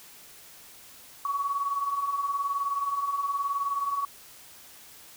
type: beating tone pair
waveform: sine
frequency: 1108.7 / 1127.7 Hz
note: C#6 / C#6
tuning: 0 / +29 cents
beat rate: 19 Hz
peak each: -34 / -27 dBFS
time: 1.25-4.05 s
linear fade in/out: 2 ms
effects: white hiss -50 dBFS RMS until 5.16 s

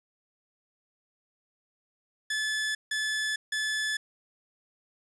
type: tone bursts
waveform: sawtooth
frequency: 1730 Hz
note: A6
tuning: 30 cents flat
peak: -24 dBFS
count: 3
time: 2.3-3.97 s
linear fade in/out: 5 ms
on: 450 ms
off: 160 ms
effects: resampled to 22050 Hz + 9-bit

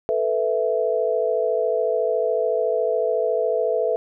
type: chord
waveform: sine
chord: A suspended second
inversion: none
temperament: equal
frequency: 440 / 493.9 / 659.3 Hz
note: A4 / B4 / E5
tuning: 0 / 0 / 0 cents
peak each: -23 dBFS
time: 0.09-3.96 s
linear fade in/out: 0 ms
effects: none

